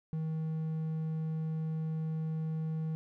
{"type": "tone", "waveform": "triangle", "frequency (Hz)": 158.8, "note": "D#3", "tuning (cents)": 36, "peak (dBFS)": -30, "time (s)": [0.13, 2.95], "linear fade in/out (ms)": 0, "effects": []}